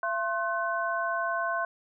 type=tone cluster; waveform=sine; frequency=677 / 1063 / 1512 Hz; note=E5 / C6 / F#6; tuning=+46 / +27 / +37 cents; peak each=-31 dBFS; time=0.03-1.65 s; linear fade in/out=2 ms; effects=none